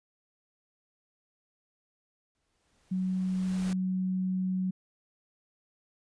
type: noise with exponential growth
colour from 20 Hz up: pink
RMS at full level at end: -41 dBFS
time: 2.35-3.73 s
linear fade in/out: 0 ms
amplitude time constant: 300 ms
type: tone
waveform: sine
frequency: 186 Hz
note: F#3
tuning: 9 cents sharp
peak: -27 dBFS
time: 2.91-4.71 s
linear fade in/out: 10 ms
effects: resampled to 22050 Hz